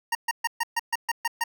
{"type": "tone bursts", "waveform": "25% pulse", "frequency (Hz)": 928, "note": "A#5", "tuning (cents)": -8, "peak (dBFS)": -19, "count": 9, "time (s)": [0.12, 1.439], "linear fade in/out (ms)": 5, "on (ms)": 31, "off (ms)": 130, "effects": []}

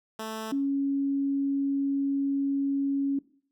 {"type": "tone pair in turn", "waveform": ["10% pulse", "sine"], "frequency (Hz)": [220, 277.2], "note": ["A3", "C#4"], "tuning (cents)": [0, 0], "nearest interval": "major third", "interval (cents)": 400, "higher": "second", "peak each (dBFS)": [-25, -24], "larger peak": "second", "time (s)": [[0.19, 0.52], [0.52, 3.19]], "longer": "second", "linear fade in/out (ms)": 5, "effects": ["noise-tail reverb RT60 0.5 s tail -19 dB re dry"]}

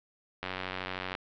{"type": "click train", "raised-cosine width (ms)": 0.3, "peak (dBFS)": -18, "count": 68, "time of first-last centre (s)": [0.43, 1.151], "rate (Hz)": 92.9, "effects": ["low-pass 4000 Hz 12 dB/octave"]}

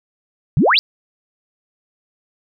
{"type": "exponential sweep", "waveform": "sine", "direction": "up", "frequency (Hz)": [115.8, 4978], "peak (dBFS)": -10, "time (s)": [0.57, 0.79], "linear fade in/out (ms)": 0, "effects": []}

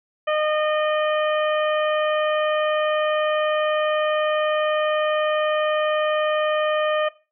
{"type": "harmonic tone", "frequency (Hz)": 612, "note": "D#5", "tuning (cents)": -29, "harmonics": [1, 2, 3, 4, 5], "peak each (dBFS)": [-20, -26, -30, -32, -34], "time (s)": [0.27, 7.09], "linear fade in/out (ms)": 10, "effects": ["noise-tail reverb RT60 0.3 s tail -17 dB re dry"]}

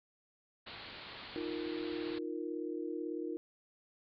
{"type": "low-pass noise", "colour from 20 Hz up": "white", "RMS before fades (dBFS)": -49, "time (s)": [0.66, 2.19], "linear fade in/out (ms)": 10, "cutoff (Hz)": 4500, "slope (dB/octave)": 96}
{"type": "chord", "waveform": "sine", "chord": "Eb suspended second", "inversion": "none", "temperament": "equal", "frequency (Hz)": [311.1, 349.2, 466.2], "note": ["Eb4", "F4", "Bb4"], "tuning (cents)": [0, 0, 0], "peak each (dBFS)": [-40, -40, -43], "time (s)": [1.36, 3.37], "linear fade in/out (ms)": 0}
{"effects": []}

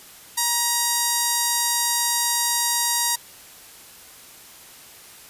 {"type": "tone with notch filter", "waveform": "5% pulse", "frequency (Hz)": 948, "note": "A#5", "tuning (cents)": 29, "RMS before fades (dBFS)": -22, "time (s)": [0.37, 3.16], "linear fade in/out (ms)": 10, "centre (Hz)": 2600, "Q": 1.2, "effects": ["white hiss -45 dBFS RMS until 5.29 s", "resampled to 32000 Hz"]}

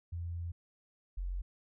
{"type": "tone pair in turn", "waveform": "sine", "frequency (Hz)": [85.5, 45.11], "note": ["F2", "F#1"], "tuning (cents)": [-36, -43], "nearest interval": "major seventh", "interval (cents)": 1107, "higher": "first", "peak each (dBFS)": [-36, -34], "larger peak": "second", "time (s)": [[0.12, 0.52], [1.17, 1.42]], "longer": "first", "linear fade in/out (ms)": 10, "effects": []}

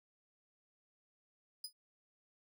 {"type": "tone with exponential decay", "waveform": "sawtooth", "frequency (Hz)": 4978, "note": "D#8", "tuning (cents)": 0, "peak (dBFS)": -35, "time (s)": [1.64, 1.73], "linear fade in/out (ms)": 5, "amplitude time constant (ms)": 18, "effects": []}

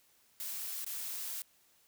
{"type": "noise with dropouts", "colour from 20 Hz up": "blue", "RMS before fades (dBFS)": -40, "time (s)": [0.4, 1.42], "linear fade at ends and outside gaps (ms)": 1, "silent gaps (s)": [0.846, 0.864], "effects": ["white hiss -68 dBFS RMS until 1.87 s"]}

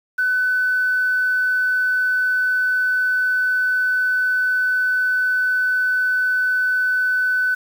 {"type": "tone", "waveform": "sine", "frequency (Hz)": 1504, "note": "F#6", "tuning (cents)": 28, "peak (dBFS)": -15, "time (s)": [0.18, 7.55], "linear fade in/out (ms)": 10, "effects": ["tanh soft clip ceiling -11 dBFS", "7-bit"]}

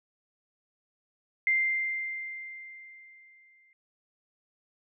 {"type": "tone with exponential decay", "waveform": "sine", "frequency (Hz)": 2093, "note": "C7", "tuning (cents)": 0, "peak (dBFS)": -21, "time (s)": [1.47, 3.73], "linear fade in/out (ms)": 1, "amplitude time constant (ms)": 490, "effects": []}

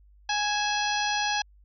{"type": "harmonic tone with a mistuned harmonic", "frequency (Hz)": 830.6, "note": "G#5", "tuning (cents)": 0, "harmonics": [1, 2, 3, 4, 5, 6, 7], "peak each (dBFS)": [-28, -31, -33, -34, -35, -36, -36], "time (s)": [0.29, 1.42], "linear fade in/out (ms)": 5, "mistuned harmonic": 3, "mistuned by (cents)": 79, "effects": ["added 50 Hz sine -53 dBFS peak until 1.64 s"]}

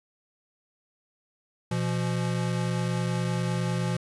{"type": "tone pair together", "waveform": "square", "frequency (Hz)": [121.71, 171.5], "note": ["B2", "F3"], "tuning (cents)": [-25, -31], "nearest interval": "tritone", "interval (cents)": 594, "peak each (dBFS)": [-29, -29], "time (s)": [1.71, 3.97], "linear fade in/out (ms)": 5, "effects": ["resampled to 24000 Hz", "10-bit"]}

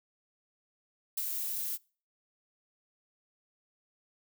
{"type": "noise with ADSR envelope", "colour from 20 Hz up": "violet", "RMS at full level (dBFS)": -32, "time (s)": [1.17, 1.78], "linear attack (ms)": 7, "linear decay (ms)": 32, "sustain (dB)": -3, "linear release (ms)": 33, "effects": ["noise-tail reverb RT60 0.4 s tail -25 dB re dry"]}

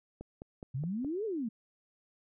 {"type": "click train", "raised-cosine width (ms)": 2, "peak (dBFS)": -30, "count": 5, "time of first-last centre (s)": [0.21, 1.047], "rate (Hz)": 4.78}
{"type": "exponential two-way sweep", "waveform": "sine", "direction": "up then down", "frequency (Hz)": [123.3, 460.7, 209.3], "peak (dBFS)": -32, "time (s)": [0.74, 1.49], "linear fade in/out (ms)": 10, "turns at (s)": 1.25}
{"effects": []}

